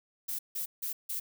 violet noise bursts, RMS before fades -35 dBFS, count 4, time 0.28-1.2 s, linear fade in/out 10 ms, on 110 ms, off 160 ms, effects none

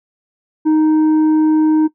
triangle tone with tanh clipping, 311.1 Hz, D#4, in tune, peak -10 dBFS, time 0.65-1.88 s, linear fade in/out 20 ms, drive 9 dB, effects noise-tail reverb RT60 0.1 s tail -18 dB re dry

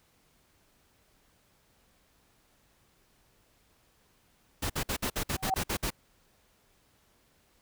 pink noise bursts, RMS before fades -31 dBFS, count 10, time 4.62-5.905 s, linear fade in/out 10 ms, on 79 ms, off 55 ms
sine tone with exponential growth, 763 Hz, G5, 47 cents flat, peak -22 dBFS, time 5.35-5.54 s, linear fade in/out 1 ms, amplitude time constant 40 ms
effects pink hiss -67 dBFS RMS until 7.61 s

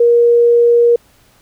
sine tone, 473.4 Hz, A#4, 27 cents sharp, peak -6 dBFS, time 0-0.96 s, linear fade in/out 5 ms, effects pink hiss -51 dBFS RMS until 1.41 s

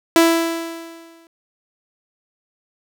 sawtooth tone with exponential decay, 331.7 Hz, E4, 11 cents sharp, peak -5 dBFS, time 0.16-1.27 s, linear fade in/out 1 ms, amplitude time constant 240 ms, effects none

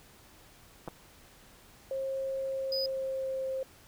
clicks, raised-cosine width 1 ms, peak -25 dBFS, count 2, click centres 0.877 / 0.883 s
sine tone with pitch glide, 536 to 528.6 Hz, C5 to C5, +42 to +18 cents, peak -31 dBFS, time 1.91-3.63 s, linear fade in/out 2 ms, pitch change -24 cents, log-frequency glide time 2.46-3.46 s
triangle tone, 4978 Hz, D#8, in tune, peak -30 dBFS, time 2.72-2.86 s, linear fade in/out 2 ms
effects pink hiss -57 dBFS RMS until 3.87 s

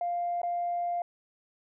sine tone with dropouts, 698.5 Hz, F5, in tune, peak -27 dBFS, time 0.01-1.02 s, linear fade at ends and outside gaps 2 ms, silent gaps 0.417-0.432 s, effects tanh soft clip ceiling -23 dBFS

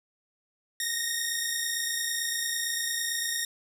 10% pulse tone pair together, 1841 / 1869.9 Hz, A#6 / A#6, -22 / +5 cents, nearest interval unison, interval 27 cents, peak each -22 dBFS, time 0.8-3.45 s, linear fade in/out 2 ms, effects none

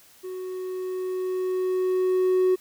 triangle tone with level ramp, 370 Hz, F#4, in tune, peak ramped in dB -30 to -14 dBFS, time 0.23-2.56 s, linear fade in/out 20 ms, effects tanh soft clip ceiling -12 dBFS + white hiss -54 dBFS RMS until 2.6 s

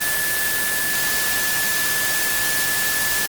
sine tone in noise, 1731 Hz, A6, 29 cents flat, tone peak -23 dBFS, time 0-3.27 s, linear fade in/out 20 ms, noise white, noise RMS -22 dBFS, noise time 0-3.27 s, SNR -4 dB, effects Opus 24 kbps

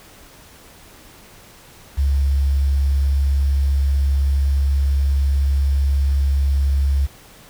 sine tone with quantisation, 69.2 Hz, C#2, 2 cents flat, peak -14 dBFS, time 1.97-7.07 s, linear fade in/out 20 ms, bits 7, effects pink hiss -45 dBFS RMS until 7.49 s

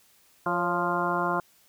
harmonic tone with a mistuned harmonic, 174.61 Hz, F3, in tune, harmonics 1 / 2 / 3 / 4 / 5 / 6 / 7 / 8, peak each -34 / -32 / -35 / -31 / -34 / -29 / -35 / -32 dBFS, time 0.46-1.4 s, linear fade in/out 2 ms, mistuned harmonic 3, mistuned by +71 cents, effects white hiss -61 dBFS RMS until 1.68 s

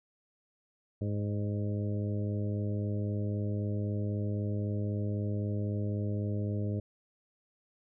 harmonic tone with a mistuned harmonic, 103.83 Hz, G#2, in tune, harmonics 1 / 2 / 3 / 4 / 5 / 6, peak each -31 / -37 / -41 / -43 / -45 / -47 dBFS, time 1.01-6.8 s, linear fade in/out 5 ms, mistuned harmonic 6, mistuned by -22 cents, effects none

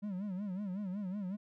triangle tone with vibrato, 194.7 Hz, G3, 12 cents flat, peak -34 dBFS, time 0.02-1.37 s, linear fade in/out 20 ms, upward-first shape sine, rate 5.4 Hz, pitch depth 140 cents each way, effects none

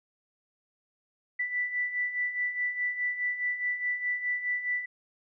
sine beating tone pair, 1972 / 1976.8 Hz, B6 / B6, -3 / +1 cents, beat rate 4.8 Hz, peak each -35 / -29 dBFS, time 1.39-4.86 s, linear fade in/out 10 ms, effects none

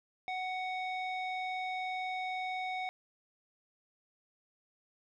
square tone with low-pass filter, 743 Hz, F#5, 7 cents sharp, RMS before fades -37 dBFS, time 0.28-2.89 s, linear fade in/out 0 ms, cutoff 2900 Hz, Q 3.1, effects none

